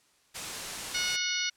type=noise; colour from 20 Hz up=white; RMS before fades=-36 dBFS; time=0.34-1.17 s; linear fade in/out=20 ms
type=harmonic tone; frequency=729 Hz; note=F#5; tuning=26 cents flat; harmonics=2 / 3 / 4 / 5 / 6 / 7 / 8; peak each=-37 / -34 / -35 / -37 / -36 / -39 / -35 dBFS; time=0.94-1.5 s; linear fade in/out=10 ms
effects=white hiss -66 dBFS RMS until 1.56 s + low-pass 9000 Hz 12 dB/octave